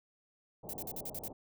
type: low-pass noise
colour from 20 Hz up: white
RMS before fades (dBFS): -48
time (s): 0.63-1.33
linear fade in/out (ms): 5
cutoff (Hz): 810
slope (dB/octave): 48
type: noise bursts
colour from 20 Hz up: violet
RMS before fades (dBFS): -41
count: 7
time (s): 0.69-1.279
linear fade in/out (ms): 0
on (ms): 43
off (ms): 48
effects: none